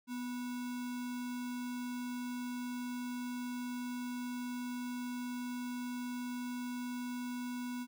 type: tone with sample-and-hold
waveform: sine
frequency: 246.9 Hz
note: B3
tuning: in tune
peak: -37 dBFS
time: 0.07-7.87 s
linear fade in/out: 50 ms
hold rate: 1225 Hz
effects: none